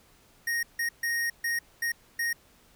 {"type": "tone bursts at uneven times", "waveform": "square", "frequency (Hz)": 1864.7, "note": "A#6", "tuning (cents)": 0, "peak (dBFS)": -27, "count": 6, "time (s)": [[0.47, 0.63], [0.79, 0.89], [1.03, 1.3], [1.44, 1.59], [1.82, 1.92], [2.19, 2.33]], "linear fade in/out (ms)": 5, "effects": ["pink hiss -60 dBFS RMS until 2.75 s"]}